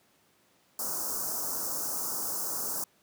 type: band-stop noise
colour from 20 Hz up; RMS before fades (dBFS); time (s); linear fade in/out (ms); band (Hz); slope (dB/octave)
white; -33; 0.79-2.84; 2; 1400 to 5200; 48
effects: pink hiss -66 dBFS RMS until 3.02 s + high-pass 150 Hz 12 dB/octave